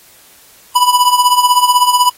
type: tone with tremolo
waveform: square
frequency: 987.8 Hz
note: B5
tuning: in tune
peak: -5 dBFS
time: 0.75-2.1 s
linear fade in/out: 10 ms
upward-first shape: triangle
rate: 16 Hz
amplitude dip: 80%
effects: white hiss -44 dBFS RMS until 2.17 s + AAC 48 kbps